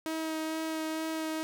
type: tone with vibrato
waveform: sawtooth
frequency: 317.9 Hz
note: D#4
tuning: 37 cents sharp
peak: -28 dBFS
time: 0.06-1.43 s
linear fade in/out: 0 ms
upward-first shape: sine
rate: 2.2 Hz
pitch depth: 12 cents each way
effects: none